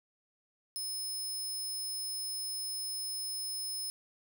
15% pulse tone, 5200 Hz, E8, 24 cents flat, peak -30 dBFS, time 0.76-3.9 s, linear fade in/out 0 ms, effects none

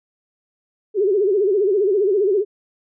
sine tone with vibrato, 398.2 Hz, G4, 27 cents sharp, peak -14 dBFS, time 0.94-2.45 s, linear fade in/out 50 ms, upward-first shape sine, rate 15 Hz, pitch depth 140 cents each way, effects none

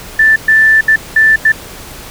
sine tone bursts at uneven times, 1765 Hz, A6, 5 cents sharp, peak -4 dBFS, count 5, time 0.19-0.36 / 0.48-0.81 / 0.88-0.96 / 1.16-1.36 / 1.45-1.52 s, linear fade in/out 5 ms, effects pink hiss -30 dBFS RMS until 2.1 s

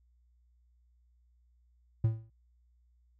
triangle tone with exponential decay, 111.6 Hz, A2, 25 cents sharp, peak -19 dBFS, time 2.04-2.3 s, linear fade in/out 5 ms, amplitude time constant 56 ms, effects added 60 Hz sine -64 dBFS peak until 3.19 s

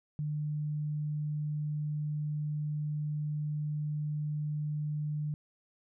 sine tone, 150 Hz, D3, 37 cents sharp, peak -31 dBFS, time 0.19-5.34 s, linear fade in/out 0 ms, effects none

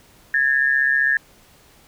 sine tone pair together, 1661.2 / 1796.6 Hz, G#6 / A6, 0 / +36 cents, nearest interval minor second, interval 136 cents, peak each -18 dBFS, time 0.34-1.17 s, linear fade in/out 2 ms, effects pink hiss -52 dBFS RMS until 1.87 s

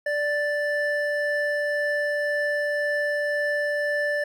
triangle tone pair together, 587.3 / 1760 Hz, D5 / A6, 0 / 0 cents, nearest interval octave + perfect fifth, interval 1900 cents, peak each -23 / -24 dBFS, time 0.06-4.24 s, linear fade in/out 5 ms, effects none

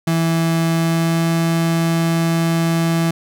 35% pulse tone with pitch glide, 164.81 to 165.76 Hz, E3 to E3, 0 to +10 cents, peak -13 dBFS, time 0.07-3.11 s, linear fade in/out 5 ms, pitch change +10 cents, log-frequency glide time 0.75-1.28 s, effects none

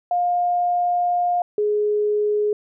sine tone pair in turn, 708 / 418.5 Hz, F5 / G#4, +23 / +13 cents, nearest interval major sixth, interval 910 cents, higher first, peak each -17 dBFS, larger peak neither, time 0.11-1.42 / 1.58-2.53 s, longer first, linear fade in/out 2 ms, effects none

